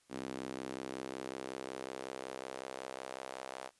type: tone with high-pass filter sweep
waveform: sawtooth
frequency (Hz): 65.41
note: C2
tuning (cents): 0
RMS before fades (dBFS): -44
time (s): 0.09-3.71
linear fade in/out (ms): 50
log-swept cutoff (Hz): 270 to 650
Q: 1.7
effects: white hiss -71 dBFS RMS until 3.79 s + resampled to 24000 Hz